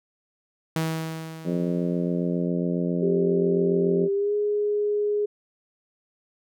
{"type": "tone with exponential decay", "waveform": "sawtooth", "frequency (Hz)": 161, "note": "E3", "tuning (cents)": -41, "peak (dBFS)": -18, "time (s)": [0.76, 2.47], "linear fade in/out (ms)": 2, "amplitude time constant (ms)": 370}
{"type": "harmonic tone", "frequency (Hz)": 87.31, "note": "F2", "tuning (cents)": 0, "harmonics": [2, 3, 4, 5, 6, 7], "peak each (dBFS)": [-25, -29, -31, -33, -35, -36], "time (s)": [1.44, 4.09], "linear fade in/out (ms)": 50}
{"type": "tone with pitch glide", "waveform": "sine", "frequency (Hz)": [396.1, 415.3], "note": ["G4", "G#4"], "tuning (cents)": [18, 0], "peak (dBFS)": -21, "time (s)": [3.02, 5.26], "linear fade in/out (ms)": 10, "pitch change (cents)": 82, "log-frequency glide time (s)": [4.12, 4.34]}
{"effects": []}